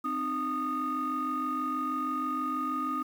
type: tone cluster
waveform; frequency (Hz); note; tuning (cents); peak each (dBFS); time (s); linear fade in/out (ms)
sine; 260 / 306.3 / 1233; C4 / D#4 / D#6; -11 / -27 / -16; -34 / -35 / -29; 0.04-3.03; 10
effects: tanh soft clip ceiling -24 dBFS + 9-bit